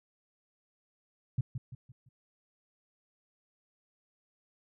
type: tone with echo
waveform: sine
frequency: 125.5 Hz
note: B2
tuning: 28 cents sharp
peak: -25 dBFS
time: 1.38-1.41 s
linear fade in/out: 5 ms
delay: 170 ms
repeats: 4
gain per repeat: -8 dB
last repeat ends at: 2.09 s
effects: none